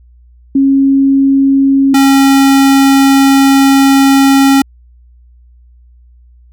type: tone pair in turn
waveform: sine / square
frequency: 272.9 / 272.9 Hz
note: C#4 / C#4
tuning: -27 / -27 cents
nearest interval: unison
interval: 0 cents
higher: neither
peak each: -5 dBFS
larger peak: neither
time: 0.55-1.94 / 1.94-4.62 s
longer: second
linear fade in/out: 5 ms
effects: added 60 Hz sine -39 dBFS peak until 6.52 s